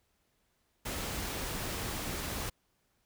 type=noise; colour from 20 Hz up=pink; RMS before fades=-37 dBFS; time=0.85-2.5 s; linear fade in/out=10 ms; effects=pink hiss -75 dBFS RMS until 3.05 s